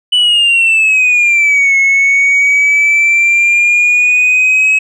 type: exponential two-way sweep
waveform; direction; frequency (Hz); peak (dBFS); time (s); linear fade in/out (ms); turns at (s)
sine; down then up; 2985 to 2179 to 2563; -4; 0.12-4.79; 10; 1.77
effects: tanh soft clip ceiling -5 dBFS